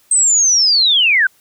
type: linear sweep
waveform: sine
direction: down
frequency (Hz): 8330 to 1473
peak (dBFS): -9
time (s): 0.11-1.27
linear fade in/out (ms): 5
effects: white hiss -54 dBFS RMS until 1.4 s